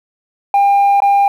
sine tone with dropouts, 801 Hz, G5, 37 cents sharp, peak -5 dBFS, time 0.54-1.28 s, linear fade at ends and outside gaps 2 ms, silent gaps 1.003-1.02 s, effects tanh soft clip ceiling -7 dBFS + 7-bit

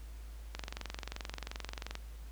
click train, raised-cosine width 0.2 ms, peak -22 dBFS, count 33, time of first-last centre 0.55-1.954 s, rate 22.8 Hz, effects added 54 Hz sine -44 dBFS peak until 2.31 s + pink hiss -60 dBFS RMS until 2.31 s

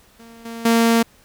sawtooth tone with level steps, 230 Hz, A#3, 23 cents flat, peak -37 / -26 / -9 dBFS, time 0.19-1.03 s, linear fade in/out 10 ms, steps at 0.45 / 0.65 s, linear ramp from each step 5 ms, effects pink hiss -53 dBFS RMS until 1.24 s

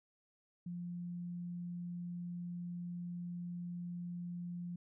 sine tone, 174.9 Hz, F3, 3 cents sharp, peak -40 dBFS, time 0.66-4.76 s, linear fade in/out 5 ms, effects none

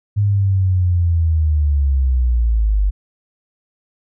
sine linear sweep, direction down, 103.83 to 48.03 Hz, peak -12 dBFS, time 0.16-2.91 s, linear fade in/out 20 ms, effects none

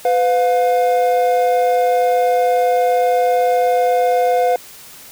triangle tone pair together, 502 / 710 Hz, B4 / F5, +28 / +28 cents, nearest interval tritone, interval 600 cents, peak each -13 dBFS, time 0.05-4.56 s, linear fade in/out 2 ms, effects white hiss -39 dBFS RMS until 5.11 s

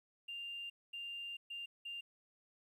triangle tone bursts at uneven times, 2794 Hz, F7, in tune, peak -39 dBFS, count 4, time 0.28-0.7 / 0.93-1.37 / 1.5-1.66 / 1.85-2.01 s, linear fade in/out 10 ms, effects tanh soft clip ceiling -40 dBFS + 13-bit

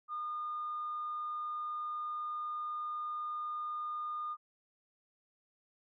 sine tone, 1218 Hz, D#6, 37 cents flat, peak -35 dBFS, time 0.08-4.37 s, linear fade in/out 50 ms, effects tanh soft clip ceiling -31 dBFS

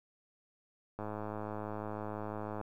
click train, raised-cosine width 1 ms, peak -26 dBFS, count 173, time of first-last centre 0.99-2.613 s, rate 106 Hz, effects 11-bit

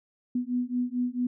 sine beating tone pair, 244.8 / 249.3 Hz, B3 / B3, -15 / +16 cents, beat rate 4.5 Hz, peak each -29 dBFS, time 0.35-1.27 s, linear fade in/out 5 ms, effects none

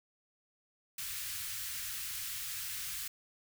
white band-stop noise, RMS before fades -40 dBFS, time 0.98-3.08 s, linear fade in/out 5 ms, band 130 to 1400 Hz, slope 24 dB/octave, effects none

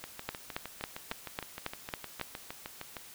two click trains, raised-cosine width 0.3 ms, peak -23 / -17 dBFS, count 20 / 8, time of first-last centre 0.04-2.968 / 0.29-2.213 s, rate 6.49 / 3.64 Hz, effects white hiss -51 dBFS RMS until 3.14 s

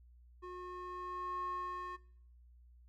square tone with band-pass filter sweep, 361.5 Hz, F#4, 40 cents flat, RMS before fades -43 dBFS, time 0.42-1.97 s, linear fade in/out 20 ms, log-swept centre 760 to 1300 Hz, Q 5.2, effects noise-tail reverb RT60 0.6 s tail -19 dB re dry + added 60 Hz sine -58 dBFS peak until 2.88 s

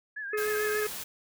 sine tone with vibrato, 1661.2 Hz, G#6, in tune, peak -34 dBFS, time 0.16-0.85 s, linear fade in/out 10 ms, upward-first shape triangle, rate 6.8 Hz, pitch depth 97 cents each way
harmonic tone, 423.5 Hz, G#4, 34 cents sharp, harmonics 1 / 3 / 4 / 5 / 6, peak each -28 / -38 / -40 / -42 / -44 dBFS, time 0.33-0.87 s, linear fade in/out 5 ms
white noise, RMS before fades -38 dBFS, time 0.37-1.04 s, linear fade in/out 10 ms
effects none

